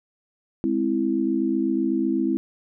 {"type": "chord", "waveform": "sine", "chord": "Ab augmented", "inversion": "none", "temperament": "equal", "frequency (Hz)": [207.7, 261.6, 329.6], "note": ["Ab3", "C4", "E4"], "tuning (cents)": [0, 0, 0], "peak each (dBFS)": [-27, -24, -23], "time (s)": [0.64, 2.37], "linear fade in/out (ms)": 0, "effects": []}